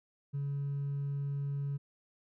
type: tone with hard clipping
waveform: triangle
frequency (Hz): 140.9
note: C#3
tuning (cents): +29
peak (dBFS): -32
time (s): 0.33-1.78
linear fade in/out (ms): 20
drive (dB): 2
effects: none